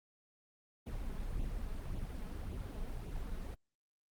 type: noise with flanger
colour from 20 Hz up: brown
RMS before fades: -40 dBFS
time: 0.86-3.55 s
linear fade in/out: 10 ms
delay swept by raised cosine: 0.29 to 4.79 ms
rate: 1.8 Hz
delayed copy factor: +0.55
effects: Opus 32 kbps